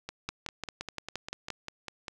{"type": "two click trains", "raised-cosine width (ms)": 0.2, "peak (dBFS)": [-17, -20], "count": [8, 11], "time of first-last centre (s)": [[0.29, 1.503], [0.09, 2.082]], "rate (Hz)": [5.77, 5.02], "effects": []}